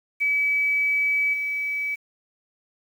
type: tone with level steps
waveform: sine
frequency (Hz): 2288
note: D7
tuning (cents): -46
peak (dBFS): -19 / -24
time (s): 0.2-1.96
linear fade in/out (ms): 20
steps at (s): 1.33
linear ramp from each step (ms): 10
effects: 8-bit